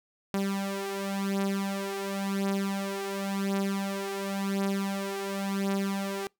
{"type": "beating tone pair", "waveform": "sawtooth", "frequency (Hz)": [196, 196.93], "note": ["G3", "G3"], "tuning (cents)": [0, 8], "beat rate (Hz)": 0.93, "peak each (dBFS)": [-29, -27], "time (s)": [0.34, 6.27], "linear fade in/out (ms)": 0, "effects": ["noise-tail reverb RT60 0.2 s tail -26 dB re dry"]}